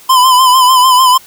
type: tone with vibrato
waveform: square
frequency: 1020 Hz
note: C6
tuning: 44 cents flat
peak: -5 dBFS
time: 0.09-1.18 s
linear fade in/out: 10 ms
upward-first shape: sine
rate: 6.7 Hz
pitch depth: 52 cents each way
effects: white hiss -39 dBFS RMS until 1.26 s